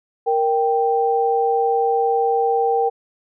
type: tone pair together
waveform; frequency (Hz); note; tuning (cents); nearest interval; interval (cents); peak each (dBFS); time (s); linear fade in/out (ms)
sine; 466.2 / 784; A#4 / G5; 0 / 0; major sixth; 900; -18; 0.26-2.9; 20
effects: none